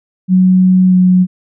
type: tone with pitch glide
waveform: sine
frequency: 185 to 182.98 Hz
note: F#3 to F#3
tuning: 0 to -19 cents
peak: -5 dBFS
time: 0.28-1.27 s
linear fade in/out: 50 ms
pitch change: -19 cents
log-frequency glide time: 0.88-0.95 s
effects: none